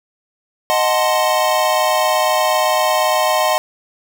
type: chord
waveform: square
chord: D# diminished seventh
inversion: none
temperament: equal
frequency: 622.3 / 740 / 880 / 1046.5 Hz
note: D#5 / F#5 / A5 / C6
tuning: 0 / 0 / 0 / 0 cents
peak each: -18 / -20 / -22 / -20 dBFS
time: 0.7-3.58 s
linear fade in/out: 0 ms
effects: 8-bit